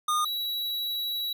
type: tone pair in turn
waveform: square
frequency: 1222 / 3904 Hz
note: D#6 / B7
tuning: -32 / -21 cents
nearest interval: octave + minor sixth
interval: 2011 cents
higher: second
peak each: -24 / -29 dBFS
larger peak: first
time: 0.08-0.25 / 0.25-1.33 s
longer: second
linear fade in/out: 5 ms
effects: none